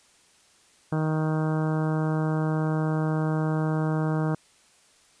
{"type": "harmonic tone", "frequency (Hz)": 156.5, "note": "D#3", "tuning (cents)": 10, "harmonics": [1, 2, 3, 4, 5, 6, 7, 8, 9, 10], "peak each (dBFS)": [-24, -30, -34, -36, -38, -40, -41, -42, -43, -44], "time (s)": [0.92, 4.35], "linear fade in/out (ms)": 5, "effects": ["white hiss -59 dBFS RMS until 5.2 s", "resampled to 22050 Hz"]}